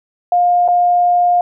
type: tone with dropouts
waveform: sine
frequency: 708 Hz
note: F5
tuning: 23 cents sharp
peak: -9 dBFS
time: 0.32-1.41 s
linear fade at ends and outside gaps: 2 ms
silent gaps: 0.679-0.685 s
effects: none

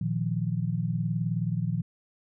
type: chord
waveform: sine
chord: Bb suspended fourth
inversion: none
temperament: equal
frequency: 116.54 / 155.56 / 174.61 Hz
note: Bb2 / Eb3 / F3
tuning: 0 / 0 / 0 cents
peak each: -30 dBFS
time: 0.01-1.82 s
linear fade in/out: 5 ms
effects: none

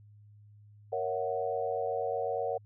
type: chord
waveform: sine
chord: F# dominant seventh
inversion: first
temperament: equal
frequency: 466.2 / 554.4 / 659.3 / 740 Hz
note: A#4 / C#5 / E5 / F#5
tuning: 0 / 0 / 0 / 0 cents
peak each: -34 / -35 / -38 / -35 dBFS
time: 0.92-2.58 s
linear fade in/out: 10 ms
effects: added 104 Hz sine -53 dBFS peak until 2.65 s

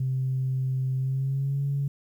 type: tone with pitch glide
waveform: sine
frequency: 130.81 to 140.2 Hz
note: C3 to C#3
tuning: 0 to +20 cents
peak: -23 dBFS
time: 0-1.88 s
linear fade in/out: 5 ms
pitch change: +120 cents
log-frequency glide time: 0.96-1.63 s
effects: tanh soft clip ceiling -19 dBFS + 10-bit

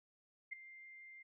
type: tone with ADSR envelope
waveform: sine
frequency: 2098 Hz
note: C7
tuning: 4 cents sharp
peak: -38 dBFS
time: 0.51-1.23 s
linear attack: 19 ms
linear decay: 7 ms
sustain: -15 dB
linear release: 12 ms
effects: none

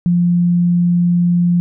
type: tone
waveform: sine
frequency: 174.61 Hz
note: F3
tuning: in tune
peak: -10 dBFS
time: 0.06-1.6 s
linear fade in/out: 0 ms
effects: none

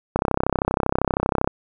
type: click train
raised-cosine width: 1 ms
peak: -4 dBFS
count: 44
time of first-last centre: 0.16-1.475 s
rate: 32.7 Hz
effects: none

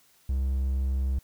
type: tone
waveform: triangle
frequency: 66.3 Hz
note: C2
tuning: 23 cents sharp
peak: -22 dBFS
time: 0.29-1.19 s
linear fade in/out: 5 ms
effects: white hiss -62 dBFS RMS until 1.23 s

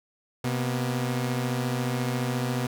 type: tone pair together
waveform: sawtooth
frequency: 127.29 / 240.3 Hz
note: C3 / B3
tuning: -47 / -47 cents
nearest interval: major seventh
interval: 1100 cents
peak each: -23 / -27 dBFS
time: 0.44-2.67 s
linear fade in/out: 5 ms
effects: none

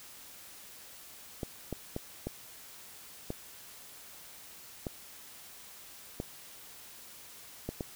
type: clicks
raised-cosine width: 2 ms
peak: -21 dBFS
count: 9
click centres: 1.432 / 1.727 / 1.964 / 2.27 / 3.304 / 4.868 / 6.201 / 7.69 / 7.808 s
effects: white hiss -51 dBFS RMS until 7.95 s

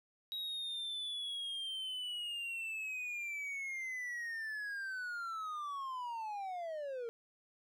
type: linear sweep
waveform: triangle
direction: down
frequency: 3835 to 452.8 Hz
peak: -37 dBFS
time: 0.32-7.09 s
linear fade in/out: 0 ms
effects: none

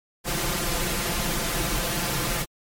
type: noise with comb filter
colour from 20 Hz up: pink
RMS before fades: -26 dBFS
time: 0.24-2.46 s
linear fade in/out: 50 ms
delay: 5.8 ms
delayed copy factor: +0.7
effects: MP3 64 kbps

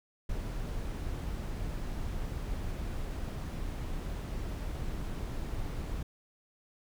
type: noise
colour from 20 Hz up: brown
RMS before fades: -36 dBFS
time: 0.29-6.03 s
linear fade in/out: 5 ms
effects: none

